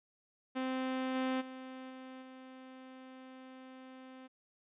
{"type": "tone with level steps", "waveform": "sawtooth", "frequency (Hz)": 259.8, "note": "C4", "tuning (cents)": -12, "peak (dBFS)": [-30, -28, -41, -43, -46], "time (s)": [0.55, 4.28], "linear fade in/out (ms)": 20, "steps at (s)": [1.14, 1.4, 1.89, 2.21], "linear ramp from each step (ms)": 20, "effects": ["resampled to 8000 Hz"]}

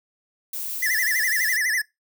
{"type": "noise", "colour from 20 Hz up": "violet", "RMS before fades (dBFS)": -30, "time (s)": [0.53, 1.57], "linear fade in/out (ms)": 5}
{"type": "tone with vibrato", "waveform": "square", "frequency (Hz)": 1864.7, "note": "A#6", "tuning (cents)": 0, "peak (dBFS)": -21, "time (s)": [0.82, 1.82], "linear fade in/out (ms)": 10, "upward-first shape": "sine", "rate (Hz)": 12, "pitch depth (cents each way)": 170}
{"effects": ["noise-tail reverb RT60 0.2 s tail -23 dB re dry"]}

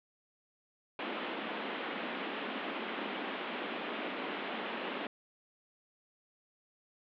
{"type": "band-pass noise", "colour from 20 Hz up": "pink", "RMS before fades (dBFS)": -39, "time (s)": [0.99, 5.07], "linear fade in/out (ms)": 2, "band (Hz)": [210, 3400], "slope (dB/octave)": 48, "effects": []}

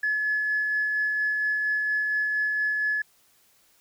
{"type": "tone with tremolo", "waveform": "sine", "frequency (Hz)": 1709, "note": "G#6", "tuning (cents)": 49, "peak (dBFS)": -21, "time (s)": [0.03, 3.02], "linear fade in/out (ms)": 5, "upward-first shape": "sine", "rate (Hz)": 4.3, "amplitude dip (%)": 25, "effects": ["tanh soft clip ceiling -17 dBFS", "white hiss -62 dBFS RMS until 3.8 s"]}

